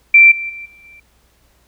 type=tone with level steps; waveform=sine; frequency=2349 Hz; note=D7; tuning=in tune; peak=-3 / -21 / -28 / -42 / -39 dBFS; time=0.14-1 s; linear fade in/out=5 ms; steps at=0.31 / 0.49 / 0.65 / 0.84 s; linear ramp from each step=10 ms; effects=added 60 Hz sine -57 dBFS peak until 1.67 s + pink hiss -57 dBFS RMS until 1.67 s